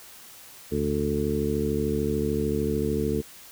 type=harmonic tone with a mistuned harmonic; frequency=73.42 Hz; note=D2; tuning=in tune; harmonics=1 / 2 / 3 / 4 / 5 / 6; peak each=-32 / -32 / -29 / -32 / -31 / -28 dBFS; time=0.71-3.22 s; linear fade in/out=20 ms; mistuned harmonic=1; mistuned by=+87 cents; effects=white hiss -47 dBFS RMS until 3.51 s